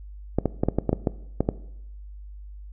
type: clicks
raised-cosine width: 2 ms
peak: -7 dBFS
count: 10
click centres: 0.386 / 0.457 / 0.635 / 0.686 / 0.786 / 0.893 / 0.93 / 1.072 / 1.406 / 1.489 s
effects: noise-tail reverb RT60 0.8 s tail -18 dB re dry + added 50 Hz sine -38 dBFS peak until 2.72 s